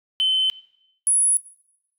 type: tone pair in turn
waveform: sine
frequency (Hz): 3062 / 10258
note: G7 / E9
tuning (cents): -41 / -48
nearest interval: octave + major sixth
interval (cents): 2093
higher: second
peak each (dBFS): -16 / -13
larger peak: second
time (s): 0.2-0.5 / 1.07-1.37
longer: neither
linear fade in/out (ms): 0
effects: noise-tail reverb RT60 0.8 s tail -20 dB re dry + tanh soft clip ceiling -13 dBFS